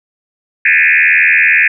sine tone with frequency modulation, 2093 Hz, C7, in tune, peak -6 dBFS, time 0.65-1.68 s, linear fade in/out 5 ms, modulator 81.3 Hz, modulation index 5.5, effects none

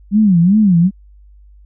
sine tone with vibrato, 191 Hz, G3, 45 cents flat, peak -7 dBFS, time 0.11-0.91 s, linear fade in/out 50 ms, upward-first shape sine, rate 2.6 Hz, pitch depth 230 cents each way, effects added 50 Hz sine -40 dBFS peak until 1.65 s

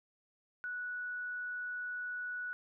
sine tone, 1473 Hz, F#6, 8 cents flat, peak -37 dBFS, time 0.64-2.53 s, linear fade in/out 0 ms, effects none

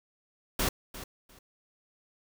pink noise with echo, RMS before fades -28 dBFS, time 0.59-0.69 s, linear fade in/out 5 ms, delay 350 ms, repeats 2, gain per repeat -14 dB, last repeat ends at 1.39 s, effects none

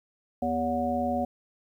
harmonic tone, 81 Hz, E2, 30 cents flat, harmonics 1 / 3 / 5 / 7 / 9, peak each -40 / -29 / -41 / -31 / -29 dBFS, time 0.42-1.25 s, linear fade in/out 5 ms, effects 10-bit

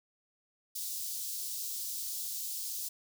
white high-pass noise, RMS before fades -38 dBFS, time 0.75-2.89 s, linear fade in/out 10 ms, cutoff 4200 Hz, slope 24 dB/octave, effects none

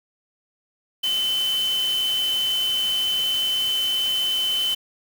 sine tone in noise, 3047 Hz, G7, 50 cents flat, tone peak -20 dBFS, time 1.03-4.75 s, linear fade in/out 10 ms, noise white, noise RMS -34 dBFS, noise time 1.03-4.75 s, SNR +11 dB, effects none

